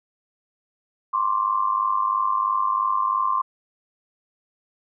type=tone cluster; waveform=sine; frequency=1019 / 1059 / 1162 Hz; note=C6 / C6 / D6; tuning=-46 / +21 / -19 cents; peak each=-29 / -21 / -25 dBFS; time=1.13-3.42 s; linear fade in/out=10 ms; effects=none